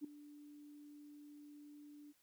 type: tone with ADSR envelope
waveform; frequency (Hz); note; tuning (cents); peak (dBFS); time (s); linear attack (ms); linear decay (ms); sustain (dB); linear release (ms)
sine; 293.7; D4; 0; -38; 0.01-2.13; 35; 4; -16; 29
effects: tanh soft clip ceiling -34 dBFS + white hiss -75 dBFS RMS until 2.22 s

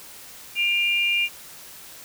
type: tone pair together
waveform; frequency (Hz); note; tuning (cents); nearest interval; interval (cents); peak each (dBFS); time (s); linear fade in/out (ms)
sine; 2397 / 2805; D7 / F7; +35 / +7; minor third; 272; -21 / -23; 0.55-1.29; 50
effects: white hiss -43 dBFS RMS until 2.04 s

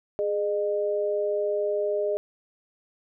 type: tone pair together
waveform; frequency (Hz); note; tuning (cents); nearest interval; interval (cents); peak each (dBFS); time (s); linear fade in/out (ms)
sine; 415.3 / 608.8; G#4 / D#5; 0 / -38; perfect fifth; 662; -26; 0.19-2.17; 0
effects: none

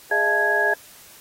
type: tone cluster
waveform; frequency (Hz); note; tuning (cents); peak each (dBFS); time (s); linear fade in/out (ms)
sine; 415 / 613 / 679 / 873 / 1660; G#4 / D#5 / F5 / A5 / G#6; -1 / -26 / -49 / -14 / -1; -26 / -27 / -26 / -27 / -19; 0.11-0.74; 5
effects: white hiss -47 dBFS RMS until 1.2 s + AAC 48 kbps

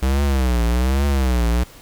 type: tone with vibrato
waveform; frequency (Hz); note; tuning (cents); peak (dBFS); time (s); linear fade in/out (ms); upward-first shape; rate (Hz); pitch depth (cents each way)
square; 64; C2; -38; -16; 0.02-1.64; 10; triangle; 1.2; 200
effects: pink hiss -44 dBFS RMS until 1.81 s

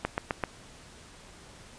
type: click train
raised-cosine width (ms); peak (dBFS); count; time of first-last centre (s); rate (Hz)
0.5; -12; 4; 0.05-0.438; 7.74
effects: pink hiss -51 dBFS RMS until 1.78 s + resampled to 22050 Hz

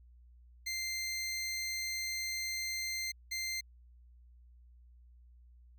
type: tone bursts at uneven times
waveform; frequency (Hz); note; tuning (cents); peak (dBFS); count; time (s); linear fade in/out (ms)
20% pulse; 2088; C7; -4; -30; 2; 0.66-3.12 / 3.31-3.61; 10
effects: added 60 Hz sine -56 dBFS peak until 5.78 s

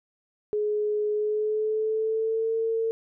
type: tone with pitch glide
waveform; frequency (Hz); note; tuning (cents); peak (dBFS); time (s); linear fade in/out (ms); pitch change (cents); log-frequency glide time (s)
sine; 420.7 to 450.9; G#4 to A4; +22 to +42; -23; 0.53-2.91; 0; +120; 1.12-2.54
effects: none

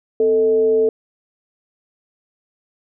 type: tone with frequency modulation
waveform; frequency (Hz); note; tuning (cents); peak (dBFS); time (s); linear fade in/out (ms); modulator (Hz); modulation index
sine; 442.4; A4; +9; -12; 0.2-0.89; 2; 187; 0.32
effects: none

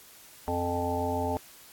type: harmonic tone with a mistuned harmonic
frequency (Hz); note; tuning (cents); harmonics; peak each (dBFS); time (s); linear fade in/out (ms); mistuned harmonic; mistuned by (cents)
87.31; F2; 0; 1 / 3 / 5 / 7 / 9 / 10; -34 / -34 / -34 / -34 / -34 / -34; 0.48-1.37; 0; 1; +16
effects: white hiss -52 dBFS RMS until 1.72 s + AAC 64 kbps

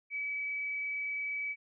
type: tone with frequency modulation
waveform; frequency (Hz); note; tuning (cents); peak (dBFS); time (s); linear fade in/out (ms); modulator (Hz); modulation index
sine; 2287; D7; -47; -33; 0.1-1.56; 50; 28.7; 0.51
effects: none

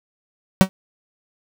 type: tone with exponential decay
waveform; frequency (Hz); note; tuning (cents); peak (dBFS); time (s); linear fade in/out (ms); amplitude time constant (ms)
45% pulse; 189.2; F#3; +39; -3; 0.61-0.69; 0; 16
effects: none

